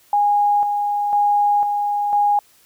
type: tone with tremolo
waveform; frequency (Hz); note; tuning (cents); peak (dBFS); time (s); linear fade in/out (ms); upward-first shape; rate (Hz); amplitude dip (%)
sine; 822; G#5; -18; -13; 0.13-2.39; 2; square; 1; 40
effects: white hiss -54 dBFS RMS until 2.65 s